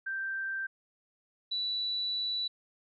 sine tone pair in turn, 1568 / 3951 Hz, G6 / B7, 0 / 0 cents, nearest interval octave + major third, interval 1600 cents, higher second, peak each -32 / -30 dBFS, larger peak second, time 0.06-0.67 / 1.51-2.48 s, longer second, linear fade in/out 10 ms, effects none

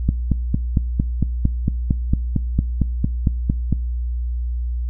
click train, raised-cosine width 5 ms, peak -4 dBFS, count 17, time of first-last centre 0.09-3.726 s, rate 4.4 Hz, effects noise-tail reverb RT60 0.6 s tail -23 dB re dry + added 60 Hz sine -20 dBFS peak until 4.89 s

